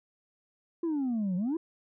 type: exponential two-way sweep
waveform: sine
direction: down then up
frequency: 347.1 to 174.61 to 347.1 Hz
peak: -25 dBFS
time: 0.83-1.57 s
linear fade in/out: 5 ms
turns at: 1.36 s
effects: tanh soft clip ceiling -26 dBFS